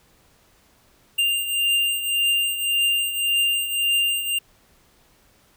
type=beating tone pair; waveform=square; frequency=2794 / 2795.8 Hz; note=F7 / F7; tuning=0 / +1 cents; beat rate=1.8 Hz; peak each=-21 / -27 dBFS; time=1.18-4.39 s; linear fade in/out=10 ms; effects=pink hiss -58 dBFS RMS until 5.56 s